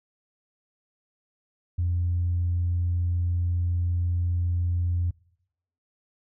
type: tone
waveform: sine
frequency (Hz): 87.31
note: F2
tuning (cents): 0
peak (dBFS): -21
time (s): 1.78-5.11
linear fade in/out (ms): 10
effects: noise-tail reverb RT60 0.8 s tail -25 dB re dry + tanh soft clip ceiling -18 dBFS